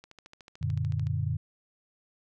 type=click train; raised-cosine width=0.2 ms; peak=-31 dBFS; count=15; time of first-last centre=0.04-1.069 s; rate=13.6 Hz
type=chord; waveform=sine; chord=Gb augmented; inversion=none; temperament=equal; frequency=92.5 / 116.54 / 146.83 Hz; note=Gb2 / Bb2 / D3; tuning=0 / 0 / 0 cents; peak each=-31 dBFS; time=0.61-1.37 s; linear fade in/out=10 ms
effects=none